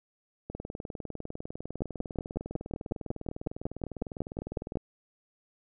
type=two click trains; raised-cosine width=2 ms; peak=-24 / -17 dBFS; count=86 / 17; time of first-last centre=0.5-4.771 / 1.82-4.756 s; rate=19.9 / 5.45 Hz; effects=none